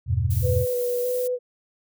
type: chord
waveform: sine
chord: E minor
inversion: none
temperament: equal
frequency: 82.41 / 98 / 123.47 Hz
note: E2 / G2 / B2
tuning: 0 / 0 / 0 cents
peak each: -24 dBFS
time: 0.06-0.66 s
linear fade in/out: 50 ms
type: noise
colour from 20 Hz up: violet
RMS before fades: -35 dBFS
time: 0.3-1.28 s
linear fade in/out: 10 ms
type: tone with vibrato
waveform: sine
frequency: 493.9 Hz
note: B4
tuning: in tune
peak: -22 dBFS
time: 0.42-1.39 s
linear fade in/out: 50 ms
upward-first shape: square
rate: 1.6 Hz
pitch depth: 18 cents each way
effects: none